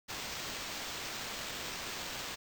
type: noise with sample-and-hold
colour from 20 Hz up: blue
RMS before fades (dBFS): -41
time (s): 0.08-2.36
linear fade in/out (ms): 20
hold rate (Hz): 11025
effects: none